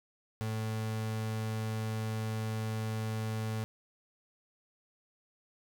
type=tone; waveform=35% pulse; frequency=110 Hz; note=A2; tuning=in tune; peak=-31 dBFS; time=0.41-3.64 s; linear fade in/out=0 ms; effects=none